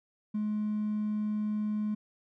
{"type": "tone with hard clipping", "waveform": "triangle", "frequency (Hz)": 211.6, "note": "G#3", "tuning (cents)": 33, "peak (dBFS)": -29, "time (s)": [0.34, 1.95], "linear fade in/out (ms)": 10, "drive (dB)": 4, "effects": []}